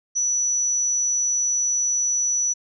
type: tone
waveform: sine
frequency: 5920 Hz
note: F#8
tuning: in tune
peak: -19 dBFS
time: 0.15-2.54 s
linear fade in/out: 20 ms
effects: none